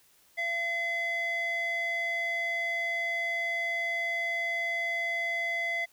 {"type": "tone with band-pass filter", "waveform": "square", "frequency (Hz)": 680, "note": "F5", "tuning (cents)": -46, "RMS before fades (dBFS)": -31, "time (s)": [0.37, 5.86], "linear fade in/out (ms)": 20, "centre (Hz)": 1800, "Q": 4.8, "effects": ["white hiss -63 dBFS RMS until 5.92 s"]}